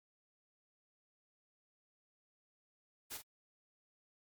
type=noise with echo; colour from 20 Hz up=white; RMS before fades=-44 dBFS; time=3.1-3.18 s; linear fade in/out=20 ms; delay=45 ms; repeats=1; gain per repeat=-8 dB; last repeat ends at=3.225 s; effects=MP3 96 kbps